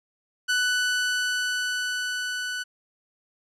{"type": "tone with level ramp", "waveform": "sawtooth", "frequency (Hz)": 1490, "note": "F#6", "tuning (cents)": 12, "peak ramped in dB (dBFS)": [-17, -25], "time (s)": [0.48, 2.64], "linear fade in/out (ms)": 20, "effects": ["low-pass 9000 Hz 12 dB/octave"]}